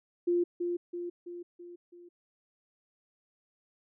sine tone with echo, 349.2 Hz, F4, in tune, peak -24 dBFS, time 0.27-0.44 s, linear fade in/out 10 ms, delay 330 ms, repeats 5, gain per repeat -5 dB, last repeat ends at 2.09 s, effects none

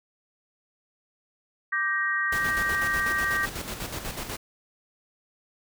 sine chord, G minor, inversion second, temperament just, 1176 / 1568 / 1881.6 Hz, D6 / G6 / Bb6, +2 / 0 / +16 cents, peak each -31 / -28 / -26 dBFS, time 1.72-3.46 s, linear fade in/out 10 ms
pink noise with tremolo, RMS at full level -33 dBFS, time 2.32-4.37 s, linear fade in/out 5 ms, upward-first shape square, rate 8.1 Hz, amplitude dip 50%
effects none

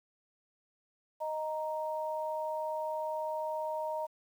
sine tone pair together, 622.3 / 932.4 Hz, D#5 / A#5, 0 / 0 cents, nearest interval perfect fifth, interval 700 cents, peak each -35 / -36 dBFS, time 1.2-4.07 s, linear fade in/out 20 ms, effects 10-bit

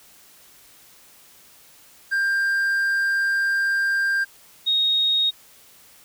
triangle / sine tone pair in turn, 1591 / 3740 Hz, G6 / A#7, +25 / +5 cents, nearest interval octave + minor third, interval 1480 cents, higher second, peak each -17 dBFS, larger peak neither, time 2.11-4.25 / 4.66-5.31 s, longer first, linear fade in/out 20 ms, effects white hiss -51 dBFS RMS until 6.04 s

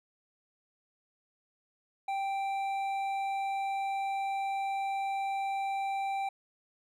triangle tone with hard clipping, 784 Hz, G5, in tune, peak -32 dBFS, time 2.08-6.29 s, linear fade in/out 5 ms, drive 11 dB, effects none

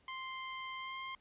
20% pulse tone with pitch glide, 1046.5 to 1058 Hz, C6 to C6, 0 to +19 cents, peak -36 dBFS, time 0.08-1.15 s, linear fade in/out 2 ms, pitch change +19 cents, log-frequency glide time 0.76-0.96 s, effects pink hiss -70 dBFS RMS until 1.2 s + resampled to 8000 Hz

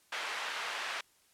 white band-pass noise, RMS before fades -38 dBFS, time 0.12-1.01 s, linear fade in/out 5 ms, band 800 to 2400 Hz, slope 12 dB/octave, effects white hiss -67 dBFS RMS until 1.33 s + low-pass 12000 Hz 12 dB/octave

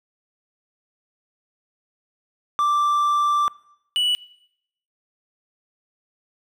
triangle tone pair in turn, 1174.7 / 2951 Hz, D6 / F#7, 0 / -5 cents, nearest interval octave + major third, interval 1595 cents, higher second, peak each -15 / -16 dBFS, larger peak first, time 2.59-3.48 / 3.96-4.15 s, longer first, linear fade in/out 0 ms, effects noise-tail reverb RT60 0.8 s tail -22 dB re dry

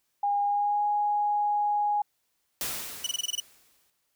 sine tone with pitch glide, 813 to 828.6 Hz, G#5 to G#5, -37 to -4 cents, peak -23 dBFS, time 0.23-2.02 s, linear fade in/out 5 ms, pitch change +33 cents, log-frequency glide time 0.43-0.83 s
white noise with exponential decay, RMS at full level -30 dBFS, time 2.61-3.9 s, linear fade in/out 1 ms, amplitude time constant 280 ms
25% pulse tone bursts, 2960 Hz, F#7, in tune, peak -23 dBFS, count 8, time 3.04-3.402 s, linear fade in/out 5 ms, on 26 ms, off 22 ms
effects white hiss -75 dBFS RMS until 4.15 s

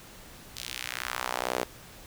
sawtooth tone with high-pass filter sweep, 62.1 Hz, B1, 10 cents sharp, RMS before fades -34 dBFS, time 0.56-1.64 s, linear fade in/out 10 ms, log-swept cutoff 4000 to 430 Hz, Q 1.4, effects pink hiss -49 dBFS RMS until 2.06 s

